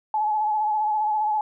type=tone with vibrato; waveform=sine; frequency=853 Hz; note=G#5; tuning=46 cents sharp; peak=-20 dBFS; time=0.14-1.41 s; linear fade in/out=2 ms; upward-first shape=sine; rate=15 Hz; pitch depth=35 cents each way; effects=none